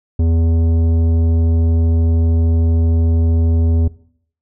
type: tone with tanh clipping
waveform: sine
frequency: 82.41 Hz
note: E2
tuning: in tune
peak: -13 dBFS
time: 0.19-3.88 s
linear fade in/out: 5 ms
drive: 12 dB
effects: noise-tail reverb RT60 0.6 s tail -19 dB re dry